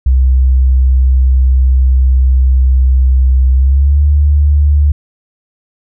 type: tone with pitch glide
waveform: sine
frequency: 64.6 to 72.93 Hz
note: C2 to D2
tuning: -21 to -12 cents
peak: -5 dBFS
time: 0.06-4.92 s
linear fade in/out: 5 ms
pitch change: +209 cents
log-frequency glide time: 3.53-4.02 s
effects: none